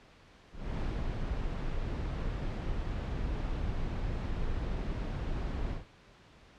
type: noise with ADSR envelope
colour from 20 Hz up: brown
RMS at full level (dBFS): -32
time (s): 0.51-5.86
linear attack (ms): 270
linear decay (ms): 290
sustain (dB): -2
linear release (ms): 150
effects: pink hiss -58 dBFS RMS until 6.58 s + low-pass 4000 Hz 12 dB/octave